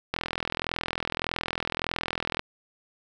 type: click train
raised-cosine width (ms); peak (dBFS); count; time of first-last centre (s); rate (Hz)
0.3; -11; 95; 0.14-2.394; 41.7
effects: none